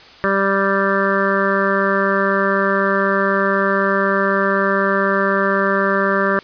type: harmonic tone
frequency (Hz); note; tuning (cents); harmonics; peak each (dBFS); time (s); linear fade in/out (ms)
196; G3; 0; 1 / 2 / 3 / 5 / 6 / 7 / 8 / 9; -22 / -21 / -21 / -27 / -21 / -25 / -22 / -24; 0.24-6.39; 0
effects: white hiss -42 dBFS RMS until 6.43 s + resampled to 11025 Hz